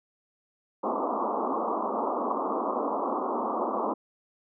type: band-pass noise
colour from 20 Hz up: white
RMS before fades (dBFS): -29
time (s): 0.83-3.94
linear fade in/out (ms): 10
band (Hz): 210 to 1200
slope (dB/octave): 96
effects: none